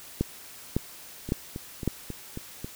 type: two click trains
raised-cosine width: 3 ms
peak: -21 / -11 dBFS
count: 6 / 4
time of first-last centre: 1.29-2.645 / 0.21-1.877 s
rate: 3.69 / 1.8 Hz
effects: white hiss -46 dBFS RMS until 2.75 s